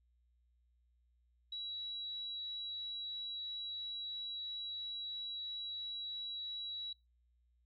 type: tone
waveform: sine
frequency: 3899 Hz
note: B7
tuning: 23 cents flat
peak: -40 dBFS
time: 1.52-6.93 s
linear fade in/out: 5 ms
effects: noise-tail reverb RT60 0.2 s tail -22 dB re dry + added 60 Hz sine -70 dBFS peak until 7.65 s